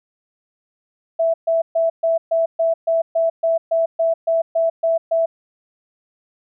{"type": "tone bursts", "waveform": "sine", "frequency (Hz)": 659.3, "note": "E5", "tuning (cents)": 0, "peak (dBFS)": -14, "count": 15, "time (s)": [1.19, 5.26], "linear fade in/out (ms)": 10, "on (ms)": 150, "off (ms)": 130, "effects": []}